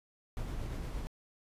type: noise with tremolo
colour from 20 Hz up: brown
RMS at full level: -37 dBFS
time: 0.37-1.07 s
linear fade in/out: 0 ms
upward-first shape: sine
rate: 8.7 Hz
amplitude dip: 25%
effects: resampled to 32000 Hz